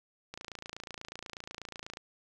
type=click train; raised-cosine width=0.2 ms; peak=-24 dBFS; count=47; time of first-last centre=0.34-1.971 s; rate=28.2 Hz; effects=none